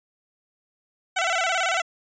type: tone with vibrato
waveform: 15% pulse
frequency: 712 Hz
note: F5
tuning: 33 cents sharp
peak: -15 dBFS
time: 1.16-1.82 s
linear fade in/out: 10 ms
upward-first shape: square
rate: 18 Hz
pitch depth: 100 cents each way
effects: resampled to 16000 Hz